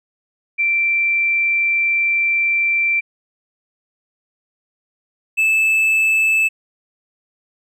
sine / triangle tone pair in turn, 2349 / 2623 Hz, D7 / E7, 0 / -9 cents, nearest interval major second, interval 191 cents, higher second, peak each -14 / -11 dBFS, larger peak second, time 0.58-3.01 / 5.37-6.49 s, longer first, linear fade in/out 20 ms, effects none

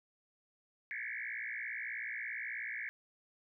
sine tone with frequency modulation, 1953 Hz, B6, 20 cents flat, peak -38 dBFS, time 0.91-2.89 s, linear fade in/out 0 ms, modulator 58.4 Hz, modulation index 5.4, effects none

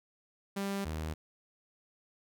sawtooth tone pair in turn, 197.8 / 78.5 Hz, G3 / D#2, +16 / +16 cents, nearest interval octave + major third, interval 1600 cents, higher first, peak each -29 / -31 dBFS, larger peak first, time 0.56-0.85 / 0.85-1.14 s, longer neither, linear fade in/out 10 ms, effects none

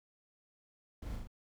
brown noise with echo, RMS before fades -43 dBFS, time 1.02-1.16 s, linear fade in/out 5 ms, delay 38 ms, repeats 3, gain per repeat -2 dB, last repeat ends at 1.274 s, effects none

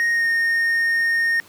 triangle tone with pitch glide, 1864.7 to 1842.2 Hz, A#6 to A#6, 0 to -21 cents, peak -15 dBFS, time 0-1.4 s, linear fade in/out 0 ms, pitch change -21 cents, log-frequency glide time 0.12-0.27 s, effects pink hiss -48 dBFS RMS until 1.48 s + high-pass 150 Hz 12 dB/octave

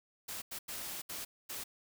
white noise bursts at uneven times, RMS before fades -42 dBFS, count 5, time 0.28-0.42 / 0.51-0.59 / 0.68-1.02 / 1.09-1.25 / 1.49-1.64 s, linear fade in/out 10 ms, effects none

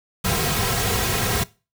pink noise with comb filter, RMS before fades -22 dBFS, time 0.24-1.44 s, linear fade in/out 10 ms, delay 3.4 ms, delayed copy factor -0.75, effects noise-tail reverb RT60 0.3 s tail -20 dB re dry

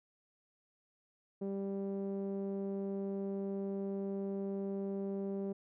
sawtooth tone with low-pass filter, 196.6 Hz, G3, 5 cents sharp, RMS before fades -38 dBFS, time 1.41-5.53 s, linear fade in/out 10 ms, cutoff 460 Hz, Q 2.1, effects none

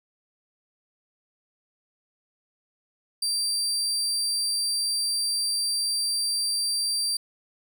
30% pulse tone, 4699 Hz, D8, in tune, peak -21 dBFS, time 3.22-7.17 s, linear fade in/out 5 ms, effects none

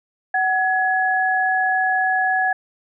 sine tone pair together, 750.6 / 1685 Hz, F#5 / G#6, +25 / +25 cents, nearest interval octave + major second, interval 1400 cents, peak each -19 dBFS, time 0.34-2.53 s, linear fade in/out 5 ms, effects none

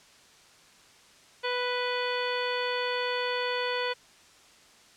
harmonic tone with a mistuned harmonic, 493.9 Hz, B4, in tune, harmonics 1 / 2 / 3 / 4 / 5 / 6 / 7 / 9, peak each -31 / -34 / -36 / -37 / -38 / -39 / -39 / -41 dBFS, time 1.43-3.94 s, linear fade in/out 20 ms, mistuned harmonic 6, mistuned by +16 cents, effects white hiss -56 dBFS RMS until 4.96 s + low-pass 7000 Hz 12 dB/octave

